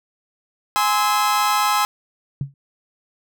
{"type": "chord", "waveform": "40% pulse", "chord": "Ab augmented", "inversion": "none", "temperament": "just", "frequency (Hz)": [830.6, 1038.3, 1297.8], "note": ["Ab5", "C6", "E6"], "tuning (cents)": [0, -14, -27], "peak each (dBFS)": -20, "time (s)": [0.76, 1.85], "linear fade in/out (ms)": 0}
{"type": "tone with exponential decay", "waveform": "sine", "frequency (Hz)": 138.59, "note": "C#3", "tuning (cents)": 0, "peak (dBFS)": -17, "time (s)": [2.41, 2.54], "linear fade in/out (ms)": 2, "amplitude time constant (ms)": 28}
{"effects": []}